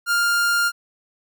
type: tone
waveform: 45% pulse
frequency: 1403 Hz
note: F6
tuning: 8 cents sharp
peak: -17 dBFS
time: 0.06-0.72 s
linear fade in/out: 50 ms
effects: none